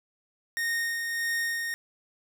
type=tone with tremolo; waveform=45% pulse; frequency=1850 Hz; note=A#6; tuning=14 cents flat; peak=-26 dBFS; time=0.57-1.74 s; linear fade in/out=0 ms; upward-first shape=sine; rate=1.6 Hz; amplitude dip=35%; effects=11-bit